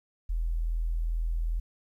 sine tone, 41.2 Hz, E1, in tune, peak -26 dBFS, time 0.29-1.6 s, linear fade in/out 10 ms, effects 11-bit

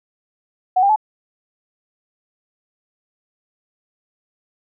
sine tone with pitch steps, 740 / 797.7 / 859.9 Hz, F#5 / G5 / A5, 0 / +30 / -40 cents, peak -11 dBFS, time 0.76-0.961 s, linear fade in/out 10 ms, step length 67 ms, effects none

